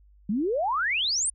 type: exponential sweep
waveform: sine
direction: up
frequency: 190 to 9480 Hz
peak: -23 dBFS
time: 0.29-1.3 s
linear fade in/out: 5 ms
effects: added 50 Hz sine -53 dBFS peak until 1.34 s